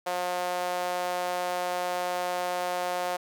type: tone with high-pass filter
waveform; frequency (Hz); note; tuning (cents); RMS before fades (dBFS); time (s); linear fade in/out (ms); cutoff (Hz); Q
sawtooth; 179.1; F3; +44; -30; 0.06-3.17; 10; 640; 2.9
effects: none